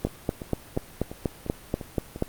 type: two click trains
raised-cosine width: 2 ms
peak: -10 / -21 dBFS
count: 10 / 7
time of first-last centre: 0.05-2.224 / 0.07-2.161 s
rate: 4.14 / 2.87 Hz
effects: pink hiss -47 dBFS RMS until 2.28 s + Opus 32 kbps